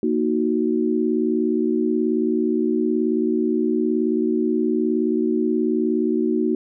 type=chord; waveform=sine; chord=D# minor; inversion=second; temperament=equal; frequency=233.1 / 311.1 / 370 Hz; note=A#3 / D#4 / F#4; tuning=0 / 0 / 0 cents; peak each=-22 dBFS; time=0.03-6.55 s; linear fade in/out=2 ms; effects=none